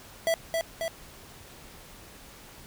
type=tone with echo; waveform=square; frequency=659.3 Hz; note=E5; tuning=in tune; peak=-23 dBFS; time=0.27-0.34 s; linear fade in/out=0 ms; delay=270 ms; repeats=2; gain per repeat=-3 dB; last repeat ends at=0.88 s; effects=pink hiss -49 dBFS RMS until 2.66 s